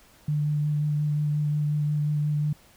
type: tone with vibrato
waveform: sine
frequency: 149 Hz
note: D3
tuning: 25 cents sharp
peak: -22 dBFS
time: 0.28-2.53 s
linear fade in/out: 5 ms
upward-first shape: sine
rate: 5.6 Hz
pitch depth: 13 cents each way
effects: pink hiss -56 dBFS RMS until 2.76 s